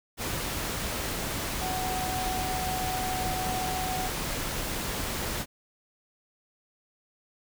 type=tone in noise; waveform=sine; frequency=744 Hz; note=F#5; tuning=9 cents sharp; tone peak=-31 dBFS; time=1.6-4.1 s; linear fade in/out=50 ms; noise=pink; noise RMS=-32 dBFS; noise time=0.17-5.46 s; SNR=-2 dB; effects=none